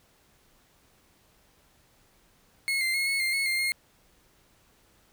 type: tone with pitch steps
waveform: 35% pulse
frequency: 2175 / 2086 / 2162 / 2193 / 2106 / 2188 / 2109 / 2138 Hz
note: C#7 / C7 / C#7 / C#7 / C7 / C#7 / C7 / C7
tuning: -33 / -6 / -44 / -19 / +11 / -23 / +13 / +37 cents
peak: -23 dBFS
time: 2.68-3.72 s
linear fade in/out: 0 ms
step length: 130 ms
effects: pink hiss -63 dBFS RMS until 5.12 s